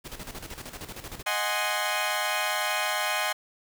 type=noise with tremolo; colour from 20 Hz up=pink; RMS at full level=-38 dBFS; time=0.04-1.23 s; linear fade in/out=20 ms; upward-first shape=square; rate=13 Hz; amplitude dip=65%
type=chord; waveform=15% pulse; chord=Ab dominant seventh; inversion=second; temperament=equal; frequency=622.3 / 740 / 830.6 / 1046.5 Hz; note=Eb5 / Gb5 / Ab5 / C6; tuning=0 / 0 / 0 / 0 cents; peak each=-25 dBFS; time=1.26-3.33 s; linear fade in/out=10 ms
effects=none